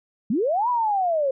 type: linear two-way sweep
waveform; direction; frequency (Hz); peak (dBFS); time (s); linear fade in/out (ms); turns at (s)
sine; up then down; 185 to 1001 to 519; -19; 0.3-1.31; 5; 0.69
effects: none